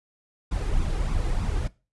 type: noise with flanger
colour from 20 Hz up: brown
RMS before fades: -25 dBFS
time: 0.51-1.68 s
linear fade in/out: 10 ms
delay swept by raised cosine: 0.81 to 2.51 ms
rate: 3.3 Hz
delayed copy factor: +0.6
effects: noise-tail reverb RT60 0.3 s tail -20 dB re dry + resampled to 24000 Hz